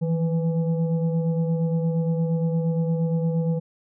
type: tone with frequency modulation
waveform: sine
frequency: 162.7 Hz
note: E3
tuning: 22 cents flat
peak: -20 dBFS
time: 0.01-3.6 s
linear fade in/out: 20 ms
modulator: 334 Hz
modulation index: 0.7
effects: none